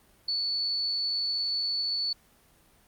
sine tone, 4452 Hz, C#8, 7 cents sharp, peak -26 dBFS, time 0.28-2.13 s, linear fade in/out 5 ms, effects pink hiss -61 dBFS RMS until 2.87 s + Opus 32 kbps

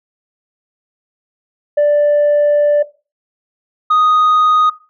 sine tone pair in turn, 587.3 / 1244.4 Hz, D5 / D#6, 0 / 0 cents, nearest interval octave + minor second, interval 1300 cents, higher second, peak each -6 dBFS, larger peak neither, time 1.77-2.83 / 3.9-4.7 s, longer first, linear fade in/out 10 ms, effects noise-tail reverb RT60 0.3 s tail -17 dB re dry + tanh soft clip ceiling -7 dBFS

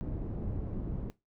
pink low-pass noise, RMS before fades -36 dBFS, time 0.01-1.1 s, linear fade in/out 0 ms, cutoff 310 Hz, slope 12 dB/octave, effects noise-tail reverb RT60 0.2 s tail -18 dB re dry

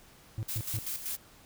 triangle tone bursts, 109.3 Hz, A2, 11 cents flat, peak -29 dBFS, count 3, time 0.38-0.787 s, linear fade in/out 0 ms, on 49 ms, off 130 ms
blue noise with tremolo, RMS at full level -35 dBFS, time 0.48-1.17 s, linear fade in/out 10 ms, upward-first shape square, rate 5.2 Hz, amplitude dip 60%
effects pink hiss -57 dBFS RMS until 1.45 s

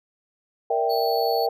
sine chord, E half-diminished seventh, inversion second, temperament equal, 466.2 / 587.3 / 659.3 / 784 Hz, Bb4 / D5 / E5 / G5, 0 / 0 / 0 / 0 cents, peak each -24 / -30 / -26 / -24 dBFS, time 0.7-1.49 s, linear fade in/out 5 ms
square tone, 4435 Hz, C#8, in tune, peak -31 dBFS, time 0.89-1.47 s, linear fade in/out 20 ms
effects none

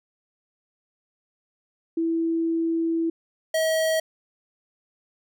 sine / square tone pair in turn, 329.6 / 639.7 Hz, E4 / D#5, 0 / +48 cents, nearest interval major seventh, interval 1148 cents, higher second, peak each -21 dBFS, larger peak neither, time 1.97-3.1 / 3.54-4 s, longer first, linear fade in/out 5 ms, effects none

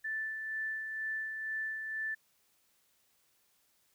sine tone with tremolo, 1760 Hz, A6, in tune, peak -33 dBFS, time 0.04-2.15 s, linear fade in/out 10 ms, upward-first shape sine, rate 2.1 Hz, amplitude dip 40%, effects white hiss -72 dBFS RMS until 3.94 s

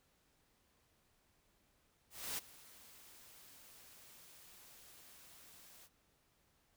white noise with ADSR envelope, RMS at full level -40 dBFS, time 2.1-5.89 s, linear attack 280 ms, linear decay 16 ms, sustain -20 dB, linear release 46 ms, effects pink hiss -75 dBFS RMS until 6.76 s

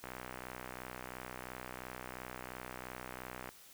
click train, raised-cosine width 0.5 ms, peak -28 dBFS, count 218, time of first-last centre 0.04-3.49 s, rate 62.9 Hz, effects white hiss -58 dBFS RMS until 3.73 s

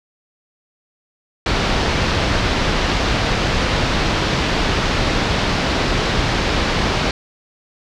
pink low-pass noise, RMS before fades -18 dBFS, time 1.46-7.11 s, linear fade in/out 2 ms, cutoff 5000 Hz, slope 24 dB/octave, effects none

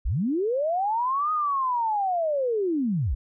sine linear two-way sweep, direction up then down, 34.25 to 1256 to 44.44 Hz, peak -22 dBFS, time 0.05-3.15 s, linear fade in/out 10 ms, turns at 1.32 s, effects none

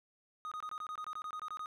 triangle tone bursts, 1244.5 Hz, D#6, in tune, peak -37 dBFS, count 14, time 0.45-1.659 s, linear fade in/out 0 ms, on 65 ms, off 23 ms, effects none

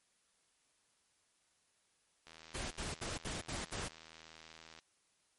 click train, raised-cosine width 0.2 ms, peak -36 dBFS, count 204, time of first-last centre 2.27-4.789 s, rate 80.6 Hz
pink noise bursts, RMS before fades -41 dBFS, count 6, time 2.54-3.885 s, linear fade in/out 10 ms, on 170 ms, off 65 ms
effects white hiss -75 dBFS RMS until 5.38 s + MP3 48 kbps

